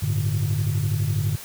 sine chord, G suspended second, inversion none, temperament equal, 98 / 110 / 146.83 Hz, G2 / A2 / D3, 0 / 0 / 0 cents, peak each -23 dBFS, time 0.02-1.36 s, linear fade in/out 10 ms, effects tanh soft clip ceiling -16 dBFS + white hiss -39 dBFS RMS until 1.44 s

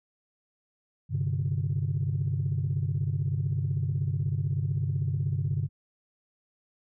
sine chord, G suspended fourth, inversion none, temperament equal, 98 / 130.81 / 146.83 Hz, G2 / C3 / D3, 0 / 0 / 0 cents, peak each -29 dBFS, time 1.09-5.69 s, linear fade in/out 50 ms, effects tanh soft clip ceiling -19 dBFS

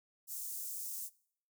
white high-pass noise, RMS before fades -42 dBFS, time 0.27-1.1 s, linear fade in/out 50 ms, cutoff 6500 Hz, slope 24 dB/octave, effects noise-tail reverb RT60 0.6 s tail -22 dB re dry

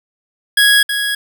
25% pulse tone with echo, 1661.2 Hz, G#6, in tune, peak -4 dBFS, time 0.57-0.83 s, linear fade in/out 5 ms, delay 320 ms, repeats 1, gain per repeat -8 dB, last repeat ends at 1.15 s, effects none

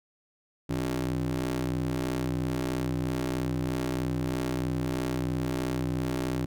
25% pulse ring-modulated tone, 63.1 Hz, B1, 38 cents sharp, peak -21 dBFS, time 0.69-6.46 s, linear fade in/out 10 ms, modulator 220 Hz, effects none

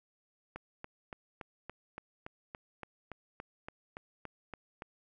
click train, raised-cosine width 0.5 ms, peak -27 dBFS, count 16, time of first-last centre 0.56-4.821 s, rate 3.52 Hz, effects none

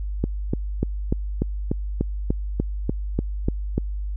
click train, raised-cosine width 3 ms, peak -8 dBFS, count 13, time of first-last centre 0.24-3.78 s, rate 3.39 Hz, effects added 50 Hz sine -25 dBFS peak until 4.16 s

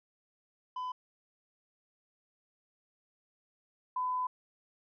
triangle / sine tone pair in turn, 1006 / 1006 Hz, B5 / B5, +32 / +32 cents, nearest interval unison, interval 0 cents, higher neither, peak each -33 / -30 dBFS, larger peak second, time 0.76-0.92 / 3.96-4.27 s, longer second, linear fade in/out 5 ms, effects resampled to 11025 Hz

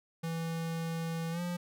square tone with pitch glide, 164.8 to 175.61 Hz, E3 to F3, 0 to +10 cents, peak -34 dBFS, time 0.23-1.57 s, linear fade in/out 10 ms, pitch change +110 cents, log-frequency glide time 1.31-1.41 s, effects none

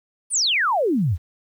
sine exponential sweep, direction down, 9956 to 73.42 Hz, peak -17 dBFS, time 0.3-1.18 s, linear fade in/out 50 ms, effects 9-bit

